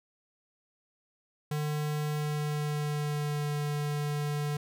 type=tone with pitch glide; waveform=square; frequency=150 to 147.25 Hz; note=D3 to D3; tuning=+37 to +5 cents; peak=-30 dBFS; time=1.51-4.57 s; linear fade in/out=5 ms; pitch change=-32 cents; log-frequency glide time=2.11-3.53 s; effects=none